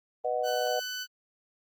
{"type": "chord", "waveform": "sine", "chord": "B major", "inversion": "none", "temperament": "just", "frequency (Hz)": [493.9, 617.4, 740.8], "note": ["B4", "D#5", "F#5"], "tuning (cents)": [0, -14, 2], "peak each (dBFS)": -31, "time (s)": [0.24, 0.8], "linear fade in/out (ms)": 10}
{"type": "tone", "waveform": "15% pulse", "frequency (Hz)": 1500, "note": "F#6", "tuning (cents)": 23, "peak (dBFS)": -27, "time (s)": [0.43, 1.07], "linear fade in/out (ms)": 50}
{"effects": ["Opus 24 kbps"]}